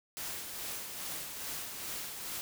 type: noise with tremolo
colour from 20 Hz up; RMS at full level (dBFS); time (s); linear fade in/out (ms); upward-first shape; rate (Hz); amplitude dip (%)
white; -39; 0.17-2.41; 0; sine; 2.4; 40
effects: none